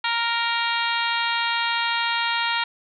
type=harmonic tone; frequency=466.2 Hz; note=A#4; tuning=in tune; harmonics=2 / 3 / 4 / 5 / 6 / 7 / 8 / 9; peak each=-26 / -28 / -29 / -30 / -31 / -31 / -32 / -33 dBFS; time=0.04-2.64 s; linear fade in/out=5 ms; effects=none